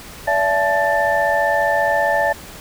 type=tone cluster; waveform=sine; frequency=576 / 671 / 864 / 1776 Hz; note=D5 / E5 / A5 / A6; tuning=-34 / +31 / -32 / +16 cents; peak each=-20 dBFS; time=0.27-2.33 s; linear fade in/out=10 ms; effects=pink hiss -37 dBFS RMS until 2.6 s